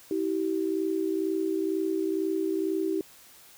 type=tone pair together; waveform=sine; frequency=322.6 / 384.7 Hz; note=E4 / G4; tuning=-37 / -33 cents; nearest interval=minor third; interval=304 cents; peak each=-28 dBFS; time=0.11-3.01 s; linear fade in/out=2 ms; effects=white hiss -53 dBFS RMS until 3.57 s